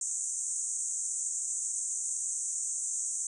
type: band-pass noise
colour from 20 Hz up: white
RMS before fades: -34 dBFS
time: 0.01-3.27 s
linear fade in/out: 2 ms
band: 6300 to 8700 Hz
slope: 96 dB/octave
effects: none